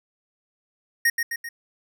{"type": "tone with echo", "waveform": "square", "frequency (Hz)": 1864.7, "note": "A#6", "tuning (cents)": 0, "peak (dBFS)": -17, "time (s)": [1.05, 1.1], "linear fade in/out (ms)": 5, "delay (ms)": 130, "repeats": 3, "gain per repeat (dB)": -5, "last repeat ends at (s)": 1.49, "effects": []}